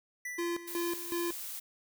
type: tone with exponential decay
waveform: square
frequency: 1975.5 Hz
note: B6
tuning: in tune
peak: -36 dBFS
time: 0.25-1.17 s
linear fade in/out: 5 ms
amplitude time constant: 200 ms
type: tone with tremolo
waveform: square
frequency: 343.6 Hz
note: F4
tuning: 28 cents flat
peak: -32 dBFS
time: 0.38-1.32 s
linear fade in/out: 10 ms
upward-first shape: square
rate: 2.7 Hz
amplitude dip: 80%
type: noise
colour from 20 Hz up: blue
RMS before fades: -41 dBFS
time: 0.67-1.6 s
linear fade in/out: 10 ms
effects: none